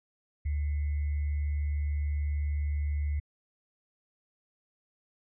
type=tone with sample-and-hold; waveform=sine; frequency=73.42 Hz; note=D2; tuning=in tune; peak=-27 dBFS; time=0.45-3.2 s; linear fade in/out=10 ms; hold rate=2100 Hz; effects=resampled to 8000 Hz